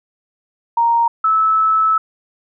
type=tone pair in turn; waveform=sine; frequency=932.3 / 1304.8 Hz; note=A#5 / E6; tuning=0 / -18 cents; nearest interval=tritone; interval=582 cents; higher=second; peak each=-11 dBFS; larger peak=neither; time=0.77-1.08 / 1.24-1.98 s; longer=second; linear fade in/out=5 ms; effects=none